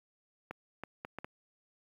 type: clicks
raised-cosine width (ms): 0.5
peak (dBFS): -25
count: 5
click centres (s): 0.51 / 0.836 / 1.049 / 1.186 / 1.245
effects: high-pass 100 Hz 12 dB/octave + 10-bit